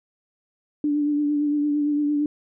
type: tone with vibrato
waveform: sine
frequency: 293.7 Hz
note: D4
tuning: in tune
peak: -19 dBFS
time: 0.84-2.26 s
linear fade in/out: 2 ms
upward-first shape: triangle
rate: 8.8 Hz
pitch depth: 32 cents each way
effects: none

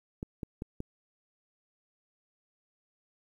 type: clicks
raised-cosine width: 3 ms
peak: -23 dBFS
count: 4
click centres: 0.229 / 0.432 / 0.621 / 0.804 s
effects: 10-bit

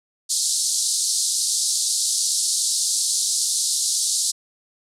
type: band-pass noise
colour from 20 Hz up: white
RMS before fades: -22 dBFS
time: 0.29-4.32 s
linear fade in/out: 20 ms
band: 4000 to 9800 Hz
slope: 48 dB/octave
effects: none

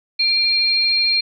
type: tone pair together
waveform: sine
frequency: 2377 / 4205 Hz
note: D7 / C8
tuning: +20 / +8 cents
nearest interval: minor seventh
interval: 988 cents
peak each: -21 / -15 dBFS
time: 0.19-1.21 s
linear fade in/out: 10 ms
effects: none

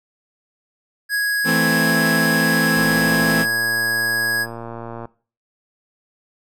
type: tone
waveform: square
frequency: 1661.2 Hz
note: G#6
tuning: in tune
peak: -18 dBFS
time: 1.09-4.47 s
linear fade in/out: 50 ms
type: chord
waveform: sawtooth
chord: A minor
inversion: second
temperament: equal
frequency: 164.81 / 220 / 261.6 Hz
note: E3 / A3 / C4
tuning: 0 / 0 / 0 cents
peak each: -18 dBFS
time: 1.44-3.46 s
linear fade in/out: 50 ms
type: click train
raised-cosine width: 1 ms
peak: -18 dBFS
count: 266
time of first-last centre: 2.77-5.054 s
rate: 116 Hz
effects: noise-tail reverb RT60 0.4 s tail -20 dB re dry

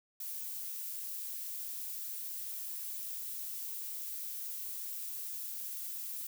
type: noise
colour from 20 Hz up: violet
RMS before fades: -41 dBFS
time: 0.2-6.27 s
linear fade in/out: 5 ms
effects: none

